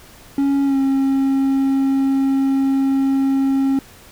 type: tone with pitch glide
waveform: triangle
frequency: 277.9 to 270.6 Hz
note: C#4 to C#4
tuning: +4 to -42 cents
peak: -12 dBFS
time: 0.38-3.79 s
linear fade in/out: 2 ms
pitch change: -46 cents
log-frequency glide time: 0.65-0.77 s
effects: pink hiss -44 dBFS RMS until 4.11 s